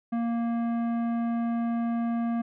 sine tone with tanh clipping, 233.1 Hz, A#3, in tune, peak -27 dBFS, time 0.12-2.42 s, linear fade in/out 10 ms, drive 13 dB, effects none

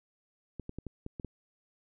clicks, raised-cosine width 3 ms, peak -26 dBFS, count 7, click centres 0.597 / 0.694 / 0.786 / 0.867 / 1.064 / 1.198 / 1.247 s, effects none

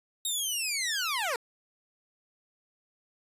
15% pulse linear sweep, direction down, 3775 to 439.5 Hz, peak -22 dBFS, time 0.25-1.36 s, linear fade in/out 2 ms, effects resampled to 32000 Hz

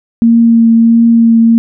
sine tone with vibrato, 230 Hz, A#3, 23 cents flat, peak -3 dBFS, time 0.22-1.58 s, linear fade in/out 0 ms, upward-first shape triangle, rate 1.5 Hz, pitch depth 16 cents each way, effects none

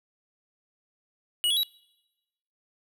square tone with pitch steps, 2910 / 3362 / 3884 Hz, F#7 / G#7 / B7, -29 / +20 / -30 cents, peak -23 dBFS, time 1.44-1.632 s, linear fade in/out 0 ms, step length 64 ms, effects noise-tail reverb RT60 1.0 s tail -25 dB re dry

